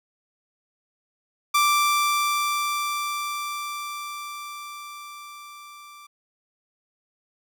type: tone with level ramp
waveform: sawtooth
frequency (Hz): 1174.7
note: D6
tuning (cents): 0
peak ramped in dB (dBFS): -13 to -40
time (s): 1.54-6.07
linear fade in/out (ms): 10
effects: none